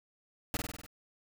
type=noise with echo; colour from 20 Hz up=pink; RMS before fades=-33 dBFS; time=0.54-0.57 s; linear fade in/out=2 ms; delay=49 ms; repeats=6; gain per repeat=-3 dB; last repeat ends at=0.864 s; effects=none